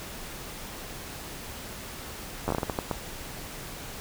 slowing click train, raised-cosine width 1 ms, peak -13 dBFS, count 10, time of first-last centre 2.48-2.912 s, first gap 10 ms, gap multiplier 1.37, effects pink hiss -40 dBFS RMS until 4 s

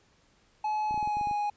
triangle tone with pitch glide, 853 to 829.2 Hz, G#5 to G#5, +46 to -3 cents, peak -25 dBFS, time 0.64-1.5 s, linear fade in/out 5 ms, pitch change -49 cents, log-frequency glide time 0.88-1.26 s
clicks, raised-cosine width 3 ms, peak -30 dBFS, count 9, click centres 0.91 / 0.943 / 0.977 / 1.028 / 1.075 / 1.17 / 1.212 / 1.272 / 1.312 s
effects pink hiss -65 dBFS RMS until 1.56 s + resampled to 16000 Hz

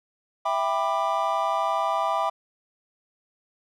triangle chord, E minor seventh, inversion none, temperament just, 659.3 / 791.1 / 988.9 / 1186.7 Hz, E5 / G5 / B5 / D6, 0 / +16 / +2 / +18 cents, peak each -26 dBFS, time 0.45-2.3 s, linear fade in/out 10 ms, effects none

